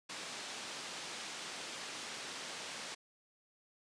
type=band-pass noise; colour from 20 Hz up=white; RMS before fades=-45 dBFS; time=0.09-2.95 s; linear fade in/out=10 ms; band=180 to 5400 Hz; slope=12 dB/octave; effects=resampled to 22050 Hz